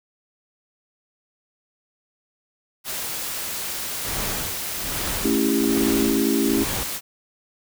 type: noise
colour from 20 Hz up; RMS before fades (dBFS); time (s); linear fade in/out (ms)
white; -29; 2.84-7.01; 50
type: noise with tremolo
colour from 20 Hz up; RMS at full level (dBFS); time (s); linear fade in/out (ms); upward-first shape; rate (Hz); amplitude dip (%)
pink; -28; 4.04-6.84; 10; sine; 1.2; 100
type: chord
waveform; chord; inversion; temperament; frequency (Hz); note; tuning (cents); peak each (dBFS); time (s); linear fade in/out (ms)
sine; A dominant seventh; none; equal with one note detuned; 220 / 277.2 / 329.6 / 398.4; A3 / C#4 / E4 / G4; 0 / 0 / 0 / +28; -24 / -22 / -24 / -25; 5.24-6.64; 10
effects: none